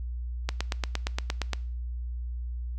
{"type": "click train", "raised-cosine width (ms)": 0.2, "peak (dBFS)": -11, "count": 10, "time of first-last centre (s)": [0.49, 1.533], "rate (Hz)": 8.63, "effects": ["noise-tail reverb RT60 0.5 s tail -21 dB re dry", "added 60 Hz sine -31 dBFS peak until 2.78 s"]}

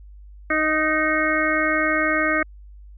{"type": "harmonic tone with a mistuned harmonic", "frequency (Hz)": 311.1, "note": "D#4", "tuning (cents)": 0, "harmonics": [1, 2, 4, 5, 6, 7], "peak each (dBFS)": [-25, -25, -25, -25, -25, -25], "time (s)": [0.5, 2.43], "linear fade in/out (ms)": 5, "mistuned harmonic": 5, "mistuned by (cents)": -17, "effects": ["added 50 Hz sine -40 dBFS peak until 2.97 s"]}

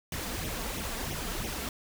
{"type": "noise with flanger", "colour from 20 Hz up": "pink", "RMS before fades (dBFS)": -35, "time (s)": [0.12, 1.69], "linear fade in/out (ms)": 2, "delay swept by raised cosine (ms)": [0.32, 4.52], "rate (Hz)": 3, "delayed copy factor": 0.7, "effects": []}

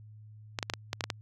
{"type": "clicks", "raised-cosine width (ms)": 0.2, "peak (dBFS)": -13, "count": 8, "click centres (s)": [0.588, 0.628, 0.699, 0.737, 0.931, 1.008, 1.04, 1.102], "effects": ["added 107 Hz sine -48 dBFS peak until 1.21 s"]}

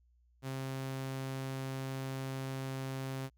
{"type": "tone", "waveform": "sawtooth", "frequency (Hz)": 133.3, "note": "C3", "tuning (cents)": 33, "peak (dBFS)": -33, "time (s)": [0.42, 3.3], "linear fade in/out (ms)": 50, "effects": ["added 60 Hz sine -65 dBFS peak until 3.37 s"]}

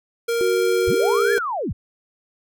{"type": "tone", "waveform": "square", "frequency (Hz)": 466.2, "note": "A#4", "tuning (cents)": 0, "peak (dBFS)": -20, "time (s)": [0.28, 1.39], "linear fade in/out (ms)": 10}
{"type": "tone with pitch glide", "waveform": "sine", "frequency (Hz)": [370, 405.8], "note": ["F#4", "G#4"], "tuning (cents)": [0, -40], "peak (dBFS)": -19, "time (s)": [0.41, 1.38], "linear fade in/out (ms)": 0, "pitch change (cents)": 160, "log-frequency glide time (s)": [0.93, 1.03]}
{"type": "linear two-way sweep", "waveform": "sine", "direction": "up then down", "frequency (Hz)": [32.7, 1741, 32.7], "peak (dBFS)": -22, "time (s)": [0.87, 1.73], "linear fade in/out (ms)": 10, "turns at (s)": 1.33}
{"effects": []}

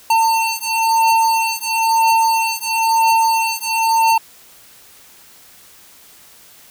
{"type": "beating tone pair", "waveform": "square", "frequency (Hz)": [901, 902], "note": ["A5", "A5"], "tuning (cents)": [41, 43], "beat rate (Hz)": 1, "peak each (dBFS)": -17, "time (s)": [0.1, 4.18], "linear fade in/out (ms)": 5, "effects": ["white hiss -45 dBFS RMS until 6.7 s"]}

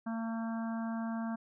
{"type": "harmonic tone", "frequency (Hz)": 226.7, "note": "A#3", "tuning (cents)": -48, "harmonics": [1, 3, 4, 5, 6, 7], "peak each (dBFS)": [-34, -44, -47, -49, -51, -50], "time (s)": [0.06, 1.36], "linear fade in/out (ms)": 10, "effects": []}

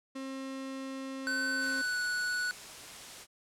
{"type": "tone", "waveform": "35% pulse", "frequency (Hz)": 267.2, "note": "C4", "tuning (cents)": 36, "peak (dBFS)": -36, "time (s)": [0.15, 1.82], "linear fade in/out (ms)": 10}
{"type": "tone with pitch glide", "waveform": "square", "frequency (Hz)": [1517, 1474.7], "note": ["F#6", "F#6"], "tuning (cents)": [43, -6], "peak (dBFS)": -31, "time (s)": [1.27, 2.51], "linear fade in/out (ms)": 0, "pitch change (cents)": -49, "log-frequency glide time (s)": [1.5, 2.02]}
{"type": "noise", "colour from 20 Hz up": "white", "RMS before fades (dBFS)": -46, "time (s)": [1.59, 3.27], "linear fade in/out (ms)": 50}
{"effects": ["low-pass 9000 Hz 12 dB/octave"]}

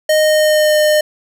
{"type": "tone with pitch glide", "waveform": "square", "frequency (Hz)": [618, 608.1], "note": ["D#5", "D#5"], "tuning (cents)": [-12, -40], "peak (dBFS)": -10, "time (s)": [0.09, 1.01], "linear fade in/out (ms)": 5, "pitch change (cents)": -28, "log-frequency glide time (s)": [0.21, 0.77], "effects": []}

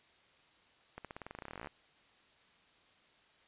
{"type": "accelerating click train", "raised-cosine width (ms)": 0.5, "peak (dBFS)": -29, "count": 22, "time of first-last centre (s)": [0.98, 1.672], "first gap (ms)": 67, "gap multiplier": 0.92, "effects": ["white hiss -66 dBFS RMS until 3.47 s", "resampled to 8000 Hz"]}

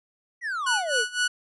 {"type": "exponential sweep", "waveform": "triangle", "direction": "down", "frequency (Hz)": [2000, 415.3], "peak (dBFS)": -25, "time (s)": [0.41, 1.05], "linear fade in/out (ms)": 50}
{"type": "tone with tremolo", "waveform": "sawtooth", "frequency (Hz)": 1473, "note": "F#6", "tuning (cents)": -8, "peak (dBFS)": -17, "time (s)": [0.66, 1.28], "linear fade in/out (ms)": 10, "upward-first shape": "sine", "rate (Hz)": 3.9, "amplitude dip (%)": 90}
{"effects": ["resampled to 24000 Hz"]}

